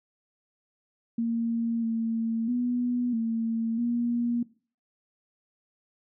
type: tone with pitch steps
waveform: sine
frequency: 230.9 / 226.9 / 244.7 / 227.1 / 237.9 Hz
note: A#3 / A#3 / B3 / A#3 / A#3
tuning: -16 / -47 / -16 / -45 / +35 cents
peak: -24 dBFS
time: 1.18-4.43 s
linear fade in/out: 5 ms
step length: 650 ms
effects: noise-tail reverb RT60 0.4 s tail -19 dB re dry